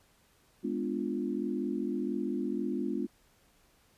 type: chord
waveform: sine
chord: G# diminished seventh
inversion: none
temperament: equal with one note detuned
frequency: 207.7 / 249.4 / 293.7 / 349.2 Hz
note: G#3 / B3 / D4 / F4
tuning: 0 / +17 / 0 / 0 cents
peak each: -36 / -35 / -36 / -36 dBFS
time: 0.63-3.07 s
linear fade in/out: 20 ms
effects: pink hiss -66 dBFS RMS until 3.97 s + resampled to 32000 Hz